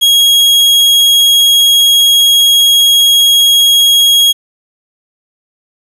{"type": "tone", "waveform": "40% pulse", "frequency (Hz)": 3295, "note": "G#7", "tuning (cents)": -14, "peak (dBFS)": -4, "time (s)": [0.01, 4.33], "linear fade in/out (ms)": 20, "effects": ["resampled to 32000 Hz", "7-bit"]}